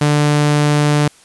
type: tone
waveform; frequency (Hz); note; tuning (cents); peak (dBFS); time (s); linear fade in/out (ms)
sawtooth; 147.8; D3; +11; -7; 0.01-1.08; 5
effects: white hiss -47 dBFS RMS until 1.24 s + resampled to 24000 Hz